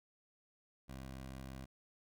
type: tone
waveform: 15% pulse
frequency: 65.9 Hz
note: C2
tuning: 13 cents sharp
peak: -40 dBFS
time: 0.88-1.66 s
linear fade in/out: 20 ms
effects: none